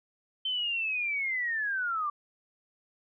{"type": "linear sweep", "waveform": "sine", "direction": "down", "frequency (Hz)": [3100, 1153], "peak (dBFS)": -28, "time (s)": [0.45, 2.1], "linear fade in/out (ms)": 5, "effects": []}